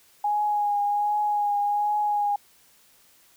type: tone with vibrato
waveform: sine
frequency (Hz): 827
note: G#5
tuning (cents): -8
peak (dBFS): -21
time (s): 0.24-2.36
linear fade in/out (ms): 5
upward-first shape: triangle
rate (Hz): 1.3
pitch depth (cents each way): 24
effects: white hiss -58 dBFS RMS until 3.36 s